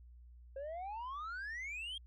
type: exponential sweep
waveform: sine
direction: up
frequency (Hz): 530 to 3281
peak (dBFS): -38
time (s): 0.56-1.98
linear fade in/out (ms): 5
effects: tanh soft clip ceiling -40 dBFS + added 60 Hz sine -54 dBFS peak until 2.06 s